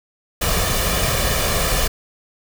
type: noise with comb filter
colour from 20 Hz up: pink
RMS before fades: -19 dBFS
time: 0.41-1.88 s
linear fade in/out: 10 ms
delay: 1.7 ms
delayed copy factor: +0.6
effects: none